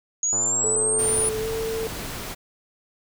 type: exponential sweep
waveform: sine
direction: up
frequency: 6645 to 9790 Hz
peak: -20 dBFS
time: 0.23-1.29 s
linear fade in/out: 2 ms
type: click train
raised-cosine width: 1 ms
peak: -21 dBFS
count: 115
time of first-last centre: 0.33-1.288 s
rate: 119 Hz
type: tone with pitch glide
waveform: sine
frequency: 436.1 to 447.6 Hz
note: A4 to A4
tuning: -15 to +30 cents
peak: -25 dBFS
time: 0.64-1.87 s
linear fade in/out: 0 ms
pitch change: +45 cents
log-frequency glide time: 1.39-1.49 s
type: noise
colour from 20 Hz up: pink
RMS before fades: -33 dBFS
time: 0.98-2.35 s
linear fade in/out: 20 ms
effects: none